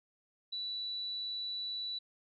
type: tone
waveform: sine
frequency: 3951 Hz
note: B7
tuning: in tune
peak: -36 dBFS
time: 0.52-1.99 s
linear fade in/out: 10 ms
effects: none